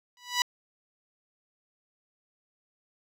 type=tone with exponential growth; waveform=10% pulse; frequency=982 Hz; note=B5; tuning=10 cents flat; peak=-11 dBFS; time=0.17-0.42 s; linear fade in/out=1 ms; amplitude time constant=54 ms; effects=low-pass 11000 Hz 12 dB/octave